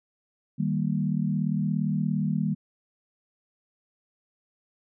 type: chord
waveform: sine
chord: Eb major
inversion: none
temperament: equal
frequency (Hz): 155.56 / 196 / 233.1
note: Eb3 / G3 / Bb3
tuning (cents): 0 / 0 / 0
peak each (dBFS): -27 / -27 / -30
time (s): 0.58-2.55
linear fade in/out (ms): 20
effects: none